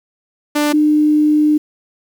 sawtooth / sine tone pair in turn, 295.8 / 301.7 Hz, D4 / D4, +13 / +47 cents, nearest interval unison, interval 34 cents, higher second, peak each -9 dBFS, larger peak neither, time 0.55-0.73 / 0.73-1.58 s, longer second, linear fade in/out 10 ms, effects 7-bit

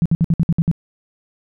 sine tone bursts, 166 Hz, E3, 12 cents sharp, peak -11 dBFS, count 8, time 0.02-0.714 s, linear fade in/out 0 ms, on 36 ms, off 58 ms, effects none

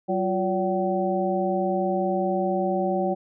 harmonic tone with a mistuned harmonic, 190 Hz, F#3, 46 cents sharp, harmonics 1 / 2 / 3 / 4, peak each -27 / -27 / -27 / -27 dBFS, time 0.08-3.15 s, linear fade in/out 20 ms, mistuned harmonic 2, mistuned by -120 cents, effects none

